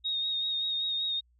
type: tone with vibrato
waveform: sine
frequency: 3729 Hz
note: A#7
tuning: in tune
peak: -28 dBFS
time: 0.04-1.21 s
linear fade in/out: 20 ms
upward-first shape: sine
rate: 5.2 Hz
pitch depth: 26 cents each way
effects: added 60 Hz sine -63 dBFS peak until 1.39 s